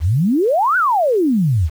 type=exponential two-way sweep; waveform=sine; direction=up then down; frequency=70 to 1543 to 70 Hz; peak=-12 dBFS; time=0-1.7 s; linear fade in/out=50 ms; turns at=0.77 s; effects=7-bit